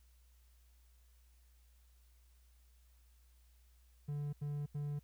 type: tone bursts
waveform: triangle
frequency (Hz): 145.7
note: D3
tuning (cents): -13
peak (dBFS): -35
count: 3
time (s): 4.08-4.994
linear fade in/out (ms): 10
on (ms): 250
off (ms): 82
effects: added 60 Hz sine -63 dBFS peak until 5.03 s + white hiss -75 dBFS RMS until 5.03 s